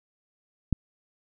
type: click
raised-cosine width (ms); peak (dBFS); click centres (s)
5; -10; 0.727
effects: none